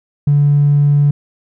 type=tone with tanh clipping; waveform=triangle; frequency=144.5 Hz; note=D3; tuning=28 cents flat; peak=-7 dBFS; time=0.27-1.11 s; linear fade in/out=5 ms; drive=1 dB; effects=none